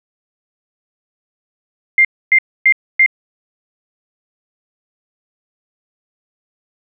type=tone bursts; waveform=sine; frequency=2100 Hz; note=C7; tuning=6 cents sharp; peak=-6 dBFS; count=4; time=1.98-3.062 s; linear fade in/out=2 ms; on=68 ms; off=270 ms; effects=none